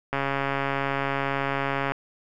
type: click train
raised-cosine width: 0.5 ms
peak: -11 dBFS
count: 248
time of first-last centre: 0.13-1.92 s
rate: 138 Hz
effects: none